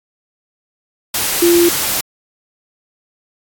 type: tone in noise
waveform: sine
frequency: 344.7 Hz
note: F4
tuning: 23 cents flat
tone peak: -8 dBFS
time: 1.42-1.69 s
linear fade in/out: 5 ms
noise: white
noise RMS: -17 dBFS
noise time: 1.14-2.01 s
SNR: +6 dB
effects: AAC 64 kbps